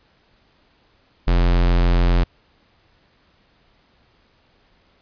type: tone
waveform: square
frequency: 43.65 Hz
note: F1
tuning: in tune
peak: -14 dBFS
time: 1.27-2.24 s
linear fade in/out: 10 ms
effects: pink hiss -59 dBFS RMS until 5.01 s + resampled to 11025 Hz